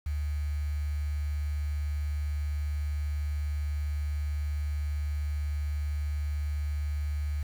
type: tone with quantisation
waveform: sine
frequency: 73.7 Hz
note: D2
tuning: 7 cents sharp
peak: -28 dBFS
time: 0.06-7.43 s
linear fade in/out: 5 ms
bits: 8
effects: none